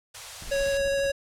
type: band-stop noise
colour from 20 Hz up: white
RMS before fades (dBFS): -39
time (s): 0.14-0.78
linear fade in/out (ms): 10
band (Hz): 140 to 450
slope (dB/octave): 96
type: noise with tremolo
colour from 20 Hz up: brown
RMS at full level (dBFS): -38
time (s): 0.41-1.11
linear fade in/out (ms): 10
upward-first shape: square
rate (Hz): 16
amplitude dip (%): 65
type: tone with vibrato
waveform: square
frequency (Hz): 554.4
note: C#5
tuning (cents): 0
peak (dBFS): -24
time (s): 0.51-1.12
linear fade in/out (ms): 10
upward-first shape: triangle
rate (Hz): 12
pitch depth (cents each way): 10
effects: low-pass 9000 Hz 12 dB/octave